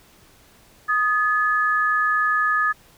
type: tone pair together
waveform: sine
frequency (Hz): 1244.5 / 1714.3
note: D#6 / A6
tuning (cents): 0 / -46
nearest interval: tritone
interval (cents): 554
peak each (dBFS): -20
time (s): 0.88-2.73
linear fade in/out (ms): 20
effects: pink hiss -53 dBFS RMS until 2.97 s